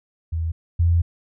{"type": "tone pair in turn", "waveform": "sine", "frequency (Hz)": [81.8, 84.99], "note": ["E2", "F2"], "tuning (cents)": [-13, -47], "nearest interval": "minor second", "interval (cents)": 66, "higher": "second", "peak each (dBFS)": [-21, -14], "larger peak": "second", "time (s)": [[0.32, 0.52], [0.79, 1.02]], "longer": "second", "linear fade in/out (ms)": 10, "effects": []}